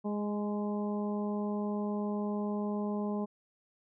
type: harmonic tone with a mistuned harmonic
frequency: 207 Hz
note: G#3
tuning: 5 cents flat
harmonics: 1 / 2 / 3 / 4 / 5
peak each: -32 / -38 / -42 / -44 / -46 dBFS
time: 0.04-3.26 s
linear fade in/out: 20 ms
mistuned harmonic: 4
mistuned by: +17 cents
effects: none